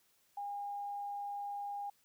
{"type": "tone", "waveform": "sine", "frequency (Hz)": 811, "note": "G#5", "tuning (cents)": -41, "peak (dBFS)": -38, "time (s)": [0.37, 1.9], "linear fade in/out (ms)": 5, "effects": ["white hiss -72 dBFS RMS until 2.04 s"]}